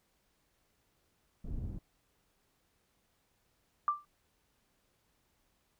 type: low-pass noise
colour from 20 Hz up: pink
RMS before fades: -39 dBFS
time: 1.44-1.79 s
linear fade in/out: 5 ms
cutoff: 180 Hz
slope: 12 dB/octave
type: tone with exponential decay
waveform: sine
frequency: 1179 Hz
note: D6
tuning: 6 cents sharp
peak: -23 dBFS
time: 3.88-4.05 s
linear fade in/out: 1 ms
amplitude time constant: 36 ms
effects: pink hiss -75 dBFS RMS until 5.79 s